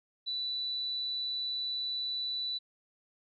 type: tone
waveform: sine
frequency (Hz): 3968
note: B7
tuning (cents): +7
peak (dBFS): -32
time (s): 0.26-2.59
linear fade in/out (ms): 20
effects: none